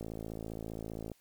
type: click train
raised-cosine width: 2 ms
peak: -27 dBFS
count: 62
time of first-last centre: 0.01-1.117 s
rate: 55.1 Hz
effects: white hiss -68 dBFS RMS until 1.2 s + MP3 96 kbps